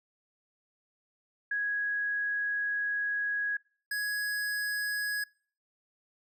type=tone pair in turn; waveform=sine / square; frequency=1661.2 / 1670 Hz; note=G#6 / G#6; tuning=0 / +9 cents; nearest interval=unison; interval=9 cents; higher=second; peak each=-28 / -31 dBFS; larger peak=first; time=1.51-3.57 / 3.91-5.24 s; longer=first; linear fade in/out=5 ms; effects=noise-tail reverb RT60 0.5 s tail -26 dB re dry